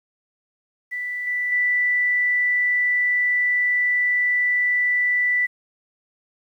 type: tone with level steps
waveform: sine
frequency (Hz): 1975.5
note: B6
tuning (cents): 0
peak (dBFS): -25 / -21 / -17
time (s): 0.91-5.47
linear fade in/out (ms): 20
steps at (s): 1.27 / 1.52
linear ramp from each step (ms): 2
effects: 9-bit